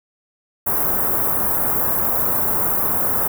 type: band-stop noise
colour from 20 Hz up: white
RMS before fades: -19 dBFS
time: 0.66-3.28 s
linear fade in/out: 10 ms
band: 1300 to 13000 Hz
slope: 24 dB/octave
effects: none